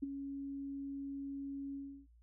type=tone with ADSR envelope; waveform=sine; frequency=277.2 Hz; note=C#4; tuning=in tune; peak=-32 dBFS; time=0.02-2.07 s; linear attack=12 ms; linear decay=17 ms; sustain=-8 dB; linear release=330 ms; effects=added 58 Hz sine -61 dBFS peak until 2.22 s